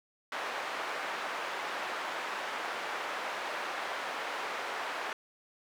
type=band-pass noise; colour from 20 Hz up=white; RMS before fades=-37 dBFS; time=0.32-5.13 s; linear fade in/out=2 ms; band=540 to 1600 Hz; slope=12 dB/octave; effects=none